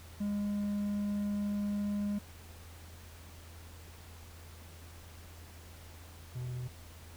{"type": "tone pair in turn", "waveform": "triangle", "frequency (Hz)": [204.8, 124.87], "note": ["G#3", "B2"], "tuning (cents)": [-24, 20], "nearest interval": "major sixth", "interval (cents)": 856, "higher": "first", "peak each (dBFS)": [-29, -34], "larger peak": "first", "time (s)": [[0.2, 2.19], [6.35, 6.68]], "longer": "first", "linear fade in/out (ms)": 10, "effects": ["added 83 Hz sine -50 dBFS peak until 7.16 s", "pink hiss -55 dBFS RMS until 7.16 s"]}